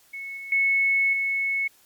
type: tone with level steps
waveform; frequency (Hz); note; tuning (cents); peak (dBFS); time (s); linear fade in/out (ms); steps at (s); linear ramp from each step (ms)
sine; 2200; C#7; -14; -32 / -34 / -18 / -22; 0.13-1.68; 10; 0.37 / 0.52 / 1.13; 2
effects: white hiss -58 dBFS RMS until 1.85 s + MP3 96 kbps